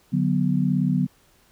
sine chord, B minor, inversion first, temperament just, 148.16 / 185.21 / 246.9 Hz, D3 / F#3 / B3, +16 / +2 / 0 cents, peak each -23 / -22 / -24 dBFS, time 0.12-1.07 s, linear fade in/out 20 ms, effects pink hiss -59 dBFS RMS until 1.51 s

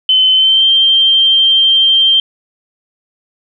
sine tone with pitch glide, 3055 to 3154 Hz, G7 to G7, -45 to +10 cents, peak -6 dBFS, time 0.09-2.2 s, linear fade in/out 2 ms, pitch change +55 cents, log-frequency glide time 0.34-0.67 s, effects none

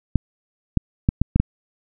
clicks, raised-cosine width 5 ms, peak -3 dBFS, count 6, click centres 0.157 / 0.773 / 1.089 / 1.216 / 1.36 / 1.4 s, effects none

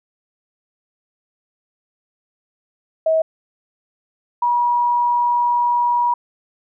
sine tone pair in turn, 641 / 962.6 Hz, E5 / B5, -49 / -45 cents, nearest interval perfect fifth, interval 704 cents, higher second, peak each -13 / -14 dBFS, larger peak first, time 3.06-3.22 / 4.42-6.14 s, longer second, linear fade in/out 5 ms, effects none

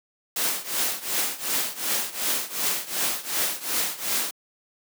white noise with tremolo, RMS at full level -23 dBFS, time 0.36-4.31 s, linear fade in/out 5 ms, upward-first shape triangle, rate 2.7 Hz, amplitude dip 90%, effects high-pass 200 Hz 12 dB/octave

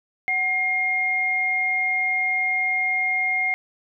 sine tone pair together, 746.1 / 2130 Hz, F#5 / C7, +14 / +30 cents, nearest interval octave + tritone, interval 1816 cents, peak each -29 / -20 dBFS, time 0.28-3.54 s, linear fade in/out 0 ms, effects none

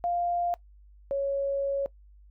sine tone pair in turn, 698.5 / 554.7 Hz, F5 / C#5, 0 / +1 cents, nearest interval major third, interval 399 cents, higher first, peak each -25 dBFS, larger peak neither, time 0.04-0.54 / 1.11-1.86 s, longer second, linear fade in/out 0 ms, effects noise-tail reverb RT60 0.1 s tail -20 dB re dry + added 50 Hz sine -51 dBFS peak until 2.3 s

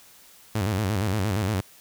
sawtooth tone with vibrato, 101 Hz, G#2, 48 cents flat, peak -19 dBFS, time 0.55-1.61 s, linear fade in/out 5 ms, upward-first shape square, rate 8.6 Hz, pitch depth 130 cents each way, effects white hiss -52 dBFS RMS until 1.8 s

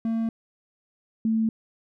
triangle / sine tone pair in turn, 226.3 / 222.5 Hz, A3 / A3, +49 / +20 cents, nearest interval unison, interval 29 cents, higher first, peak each -21 / -20 dBFS, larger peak second, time 0.05-0.29 / 1.25-1.49 s, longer neither, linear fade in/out 2 ms, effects none

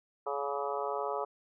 harmonic tone with a mistuned harmonic, 140.9 Hz, C#3, 29 cents sharp, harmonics 3 / 4 / 5 / 6 / 7 / 8 / 9, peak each -37 / -38 / -39 / -40 / -40 / -41 / -42 dBFS, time 0.26-1.25 s, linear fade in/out 10 ms, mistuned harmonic 8, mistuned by +42 cents, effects none

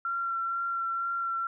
sine tone with vibrato, 1365 Hz, F6, 40 cents flat, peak -28 dBFS, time 0.05-1.47 s, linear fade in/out 2 ms, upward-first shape sine, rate 2.1 Hz, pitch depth 14 cents each way, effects none

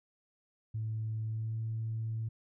sine tone with pitch glide, 110 to 111.86 Hz, A2 to A2, 0 to +29 cents, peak -32 dBFS, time 0.74-2.29 s, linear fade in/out 10 ms, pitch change +29 cents, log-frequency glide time 1.25-1.59 s, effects tanh soft clip ceiling -28 dBFS

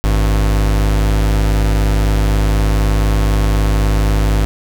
square tone pair together, 52 / 99.3 Hz, G#1 / G2, +3 / +23 cents, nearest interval major seventh, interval 1120 cents, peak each -12 / -21 dBFS, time 0.04-4.45 s, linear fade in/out 0 ms, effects none

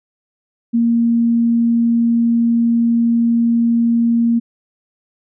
sine tone, 233.1 Hz, A#3, in tune, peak -11 dBFS, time 0.73-4.4 s, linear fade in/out 20 ms, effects none

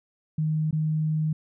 sine tone with dropouts, 155.56 Hz, D#3, in tune, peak -22 dBFS, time 0.38-1.33 s, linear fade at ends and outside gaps 5 ms, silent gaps 0.71-0.727 s, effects none

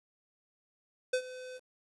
square tone with ADSR envelope, 508 Hz, B4, 49 cents sharp, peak -26 dBFS, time 1.13-1.6 s, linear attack 7 ms, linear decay 75 ms, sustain -17 dB, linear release 39 ms, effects resampled to 22050 Hz + 10-bit

